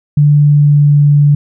sine tone with pitch glide, 146.83 to 145.4 Hz, D3 to D3, 0 to -17 cents, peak -4 dBFS, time 0.17-1.35 s, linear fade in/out 5 ms, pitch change -17 cents, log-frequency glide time 0.33-1.03 s, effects none

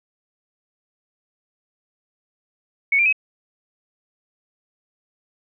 sine tone with pitch steps, 2217 / 2376 / 2547 Hz, C#7 / D7 / D#7, 0 / +20 / +40 cents, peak -14 dBFS, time 2.92-3.127 s, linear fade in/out 5 ms, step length 69 ms, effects none

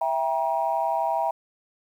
sine chord, E diminished, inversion none, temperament just, 659.3 / 791.1 / 949.3 Hz, E5 / G5 / Bb5, 0 / +16 / +31 cents, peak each -26 dBFS, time 0.01-1.31 s, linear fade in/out 5 ms, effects tanh soft clip ceiling -12 dBFS + 9-bit

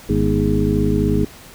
harmonic tone with a mistuned harmonic, 51.6 Hz, G#1, 10 cents flat, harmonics 1 / 2 / 3 / 4 / 5 / 6 / 8, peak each -22 / -22 / -22 / -22 / -22 / -22 / -22 dBFS, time 0.09-1.25 s, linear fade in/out 5 ms, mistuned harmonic 5, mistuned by -110 cents, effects pink hiss -41 dBFS RMS until 1.54 s

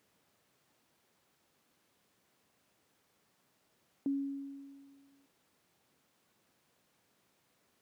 sine tone with exponential decay, 277.2 Hz, C#4, in tune, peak -28 dBFS, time 4.06-5.26 s, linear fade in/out 1 ms, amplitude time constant 260 ms, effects pink hiss -73 dBFS RMS until 7.81 s + high-pass 150 Hz 12 dB/octave

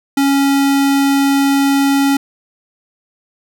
square tone, 277.2 Hz, C#4, in tune, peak -11 dBFS, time 0.17-2.17 s, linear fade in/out 5 ms, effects none

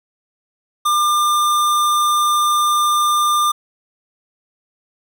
square tone, 1198 Hz, D6, 34 cents sharp, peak -14 dBFS, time 0.85-3.52 s, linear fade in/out 10 ms, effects none

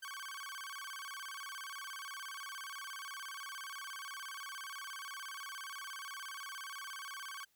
sawtooth tone with vibrato, 1318.5 Hz, E6, in tune, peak -40 dBFS, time 0.02-7.45 s, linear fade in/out 10 ms, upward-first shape square, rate 17 Hz, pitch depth 290 cents each way, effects white hiss -75 dBFS RMS until 7.55 s

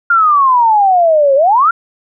sine exponential two-way sweep, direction down then up, 1416 to 532 to 1416 Hz, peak -6 dBFS, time 0.1-1.71 s, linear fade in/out 5 ms, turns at 1.35 s, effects none

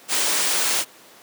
white band-stop noise, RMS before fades -21 dBFS, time 0.08-0.85 s, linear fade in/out 50 ms, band 11000 to 16000 Hz, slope 96 dB/octave, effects pink hiss -47 dBFS RMS until 1.22 s + high-pass 300 Hz 12 dB/octave

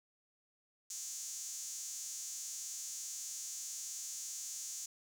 sawtooth tone with high-pass filter, 261.6 Hz, C4, in tune, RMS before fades -44 dBFS, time 0.9-4.86 s, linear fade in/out 5 ms, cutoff 6600 Hz, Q 4.7, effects none

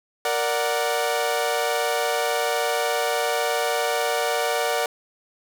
sawtooth chord, Bb augmented, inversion none, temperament equal, 466.2 / 587.3 / 740 Hz, Bb4 / D5 / F#5, 0 / 0 / 0 cents, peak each -22 dBFS, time 0.25-4.86 s, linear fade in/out 2 ms, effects none

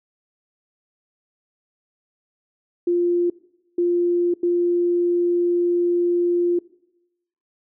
sine tone bursts at uneven times, 349.2 Hz, F4, in tune, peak -16 dBFS, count 3, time 2.87-3.3 / 3.78-4.34 / 4.43-6.59 s, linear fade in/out 5 ms, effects noise-tail reverb RT60 0.9 s tail -21 dB re dry

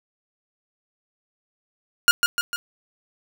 sawtooth tone with echo, 1423 Hz, F6, 32 cents sharp, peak -7 dBFS, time 2.08-2.11 s, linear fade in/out 0 ms, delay 150 ms, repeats 3, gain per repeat -5 dB, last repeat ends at 2.56 s, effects none

